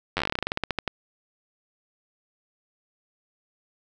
slowing click train, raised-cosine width 0.3 ms, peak -9 dBFS, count 20, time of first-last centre 0.17-0.877 s, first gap 10 ms, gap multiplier 1.13, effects none

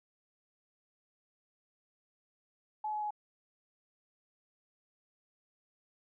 sine tone with pitch steps, 854 / 847.1 / 840.3 Hz, G#5 / G#5 / G#5, +48 / +34 / +20 cents, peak -33 dBFS, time 2.84-3.107 s, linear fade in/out 5 ms, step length 89 ms, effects none

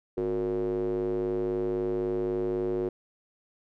square tone with band-pass filter, 51.91 Hz, G#1, in tune, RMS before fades -29 dBFS, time 0.17-2.89 s, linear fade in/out 5 ms, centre 400 Hz, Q 9.7, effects none

